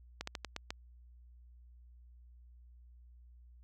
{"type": "slowing click train", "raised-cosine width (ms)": 0.2, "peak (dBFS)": -21, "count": 6, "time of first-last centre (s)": [0.21, 0.705], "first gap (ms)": 64, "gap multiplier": 1.22, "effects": ["added 60 Hz sine -55 dBFS peak until 3.63 s"]}